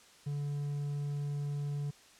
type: tone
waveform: triangle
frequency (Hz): 144.3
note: D3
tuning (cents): -30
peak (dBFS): -31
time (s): 0.26-1.91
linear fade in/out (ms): 10
effects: white hiss -59 dBFS RMS until 2.19 s + low-pass 8000 Hz 12 dB/octave